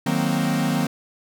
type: chord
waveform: 45% pulse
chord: C half-diminished seventh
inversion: first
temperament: equal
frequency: 155.56 / 185 / 233.1 / 261.6 Hz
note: Eb3 / Gb3 / Bb3 / C4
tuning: 0 / 0 / 0 / 0 cents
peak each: -25 / -26 / -25 / -25 dBFS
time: 0.06-0.87 s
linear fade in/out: 5 ms
effects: none